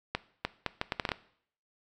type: accelerating click train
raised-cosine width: 0.3 ms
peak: -13 dBFS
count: 9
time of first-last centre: 0.15-1.118 s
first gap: 300 ms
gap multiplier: 0.71
effects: noise-tail reverb RT60 0.6 s tail -18 dB re dry